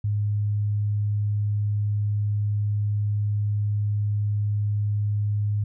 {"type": "tone", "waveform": "sine", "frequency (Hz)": 103.83, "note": "G#2", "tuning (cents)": 0, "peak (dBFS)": -21, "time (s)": [0.04, 5.64], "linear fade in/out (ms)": 5, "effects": []}